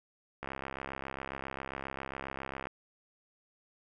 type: click train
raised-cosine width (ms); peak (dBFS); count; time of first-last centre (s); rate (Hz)
0.5; -23; 152; 0.43-2.67; 67.4
effects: none